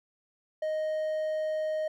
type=tone; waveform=triangle; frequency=622.3 Hz; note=D#5; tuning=in tune; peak=-26 dBFS; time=0.62-1.88 s; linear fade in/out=5 ms; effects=none